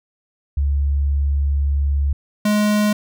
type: tone pair in turn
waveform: sine / square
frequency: 70.6 / 209.5 Hz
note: C#2 / G#3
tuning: +32 / +15 cents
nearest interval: octave + perfect fifth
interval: 1883 cents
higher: second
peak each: -15 dBFS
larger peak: neither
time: 0.57-2.13 / 2.45-2.93 s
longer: first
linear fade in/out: 5 ms
effects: none